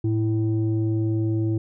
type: tone pair together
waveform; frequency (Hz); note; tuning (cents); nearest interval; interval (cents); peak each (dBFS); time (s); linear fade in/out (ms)
sine; 109.99 / 329.6; A2 / E4; 0 / 0; octave + perfect fifth; 1900; -20 / -23; 0.04-1.58; 5
effects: tanh soft clip ceiling -15 dBFS